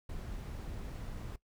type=noise; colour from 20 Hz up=brown; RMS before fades=-42 dBFS; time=0.09-1.36 s; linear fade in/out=5 ms; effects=noise-tail reverb RT60 0.1 s tail -18 dB re dry